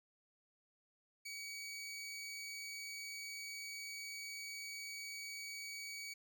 20% pulse tone, 2264 Hz, C#7, 36 cents sharp, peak -40 dBFS, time 1.25-6.14 s, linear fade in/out 10 ms, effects none

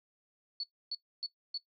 sine tone bursts, 4435 Hz, C#8, in tune, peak -33 dBFS, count 4, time 0.6-1.576 s, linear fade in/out 2 ms, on 34 ms, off 280 ms, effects noise-tail reverb RT60 0.1 s tail -17 dB re dry

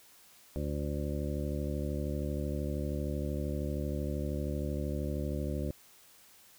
harmonic tone, 72.9 Hz, D2, 12 cents flat, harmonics 1 / 2 / 3 / 4 / 5 / 7 / 8, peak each -35 / -38 / -40 / -41 / -42 / -43 / -44 dBFS, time 0.56-5.71 s, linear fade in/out 0 ms, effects white hiss -59 dBFS RMS until 6.58 s

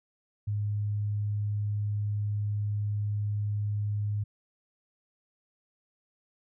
sine tone, 103.83 Hz, G#2, in tune, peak -27 dBFS, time 0.47-4.24 s, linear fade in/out 10 ms, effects none

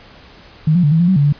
sine tone with pitch steps, 156 / 177.2 / 146.3 / 161.8 / 173.8 / 188.7 / 143.2 / 145.3 Hz, D#3 / F3 / D3 / E3 / F3 / F#3 / D3 / D3, +5 / +25 / -6 / -32 / -8 / +34 / -43 / -18 cents, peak -9 dBFS, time 0.67-1.326 s, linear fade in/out 5 ms, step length 82 ms, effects pink hiss -42 dBFS RMS until 1.39 s + resampled to 11025 Hz

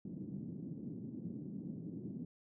pink band-pass noise, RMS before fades -45 dBFS, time 0.05-2.25 s, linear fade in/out 5 ms, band 160 to 270 Hz, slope 24 dB/octave, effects none

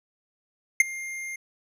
square tone with ADSR envelope, 2114 Hz, C7, 17 cents sharp, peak -11 dBFS, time 0.8-1.36 s, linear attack 3 ms, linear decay 19 ms, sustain -22 dB, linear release 6 ms, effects low-pass 12000 Hz 12 dB/octave

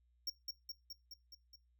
square tone with echo, 5530 Hz, F8, 18 cents flat, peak -37 dBFS, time 0.27-0.3 s, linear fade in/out 5 ms, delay 210 ms, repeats 6, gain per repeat -3 dB, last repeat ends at 1.56 s, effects noise-tail reverb RT60 0.2 s tail -18 dB re dry + added 60 Hz sine -70 dBFS peak until 1.79 s

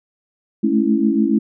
sine chord, A major seventh, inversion third, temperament equal with one note detuned, 213.1 / 220 / 277.2 / 329.6 Hz, G#3 / A3 / C#4 / E4, +45 / 0 / 0 / 0 cents, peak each -19 dBFS, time 0.63-1.39 s, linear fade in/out 10 ms, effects none

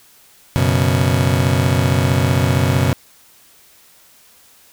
35% pulse chord, F# suspended fourth, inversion none, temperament just, 92.5 / 123.33 / 138.75 Hz, F#2 / B2 / C#3, 0 / -2 / +2 cents, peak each -16 dBFS, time 0.56-2.93 s, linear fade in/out 0 ms, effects white hiss -49 dBFS RMS until 4.72 s

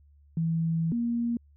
sine tone pair in turn, 163.9 / 235.6 Hz, E3 / A#3, -10 / +19 cents, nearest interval tritone, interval 629 cents, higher second, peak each -24 / -25 dBFS, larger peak first, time 0.37-0.92 / 0.92-1.37 s, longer first, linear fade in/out 2 ms, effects added 72 Hz sine -55 dBFS peak until 1.56 s

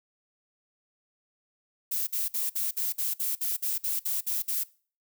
violet noise bursts, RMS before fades -29 dBFS, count 13, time 1.91-4.638 s, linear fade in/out 10 ms, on 160 ms, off 54 ms, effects noise-tail reverb RT60 0.4 s tail -21 dB re dry

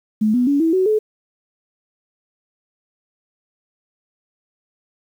sine tone with pitch steps, 215 / 247 / 283.7 / 325.9 / 374.3 / 430 Hz, A3 / B3 / C#4 / E4 / F#4 / A4, -40 / 0 / +40 / -20 / +20 / -40 cents, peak -13 dBFS, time 0.21-0.99 s, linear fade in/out 10 ms, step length 130 ms, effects 8-bit

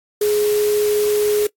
sine tone in noise, 418.7 Hz, G#4, 14 cents sharp, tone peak -14 dBFS, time 0.21-1.47 s, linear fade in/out 5 ms, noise white, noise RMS -28 dBFS, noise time 0.21-1.47 s, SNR +11 dB, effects noise-tail reverb RT60 0.1 s tail -23 dB re dry + AAC 64 kbps

